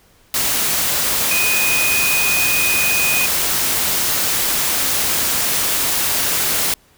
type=tone in noise; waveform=sine; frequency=2487 Hz; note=D#7; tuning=1 cent flat; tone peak=-17 dBFS; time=1.31-3.26 s; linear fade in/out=2 ms; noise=white; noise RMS=-18 dBFS; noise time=0.34-6.74 s; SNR=-2 dB; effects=pink hiss -53 dBFS RMS until 6.97 s